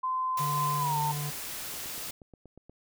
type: tone with pitch glide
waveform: sine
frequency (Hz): 1031 to 902.7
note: C6 to A5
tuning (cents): -26 to +44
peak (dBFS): -27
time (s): 0.03-1.12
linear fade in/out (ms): 10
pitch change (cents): -230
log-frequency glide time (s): 0.78-0.98
type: noise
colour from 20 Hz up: white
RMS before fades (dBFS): -38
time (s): 0.37-2.11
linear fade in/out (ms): 5
type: harmonic tone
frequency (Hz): 146.8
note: D3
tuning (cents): 0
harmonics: 1 / 3 / 5 / 7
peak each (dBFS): -32 / -49 / -47 / -45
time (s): 0.39-1.31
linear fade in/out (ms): 20
type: click train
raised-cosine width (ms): 2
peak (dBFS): -36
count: 9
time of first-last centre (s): 1.74-2.696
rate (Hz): 8.37
effects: none